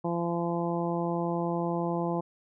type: harmonic tone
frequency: 170.9 Hz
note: F3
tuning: 37 cents flat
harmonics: 1 / 2 / 3 / 4 / 5 / 6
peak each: -31 / -32 / -35 / -36 / -36 / -39 dBFS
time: 0.04-2.21 s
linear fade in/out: 10 ms
effects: none